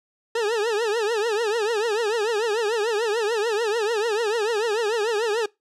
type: tone with vibrato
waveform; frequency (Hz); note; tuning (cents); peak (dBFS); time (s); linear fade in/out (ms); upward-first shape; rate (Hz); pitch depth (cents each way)
40% pulse; 440; A4; 0; -20; 0.35-5.46; 5; triangle; 6.8; 170
effects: noise-tail reverb RT60 0.2 s tail -23 dB re dry + low-pass 7000 Hz 12 dB/octave